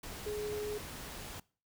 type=tone in noise; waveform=sine; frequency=420 Hz; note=G#4; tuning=19 cents sharp; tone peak=-35 dBFS; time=0.26-0.78 s; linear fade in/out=5 ms; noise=pink; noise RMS=-45 dBFS; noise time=0.03-1.4 s; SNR=+7 dB; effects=noise-tail reverb RT60 0.4 s tail -23 dB re dry